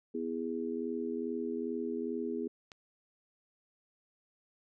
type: chord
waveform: sine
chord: E major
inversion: second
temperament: just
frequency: 247.2 / 329.6 / 412 Hz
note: B3 / E4 / G#4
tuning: +2 / 0 / -14 cents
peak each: -37 / -39 / -37 dBFS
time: 0.14-2.48 s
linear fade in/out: 10 ms
type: click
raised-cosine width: 0.2 ms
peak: -31 dBFS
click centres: 2.718 s
effects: none